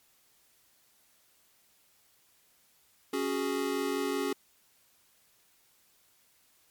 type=chord; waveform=square; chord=C# suspended fourth; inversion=none; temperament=equal; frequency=277.2 / 370 / 415.3 Hz; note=C#4 / F#4 / G#4; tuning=0 / 0 / 0 cents; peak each=-34 / -35 / -34 dBFS; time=3.13-4.33 s; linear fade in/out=5 ms; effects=white hiss -66 dBFS RMS until 6.7 s + MP3 96 kbps